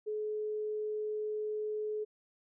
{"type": "tone", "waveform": "sine", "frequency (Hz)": 426.3, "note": "G#4", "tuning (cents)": 45, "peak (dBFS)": -33, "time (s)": [0.06, 2.05], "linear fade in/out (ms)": 20, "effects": []}